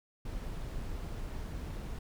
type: noise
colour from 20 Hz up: brown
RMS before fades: -39 dBFS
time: 0.25-1.99 s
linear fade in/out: 5 ms
effects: none